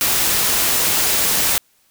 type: noise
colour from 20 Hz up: white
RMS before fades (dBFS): -17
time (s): 0.01-1.58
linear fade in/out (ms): 0
effects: white hiss -59 dBFS RMS until 1.9 s